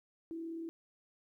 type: tone with frequency modulation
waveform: sine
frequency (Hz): 329.6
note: E4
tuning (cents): 0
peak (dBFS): -39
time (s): 0.31-0.69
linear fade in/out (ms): 0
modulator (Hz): 38.6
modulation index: 0.27
effects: 13-bit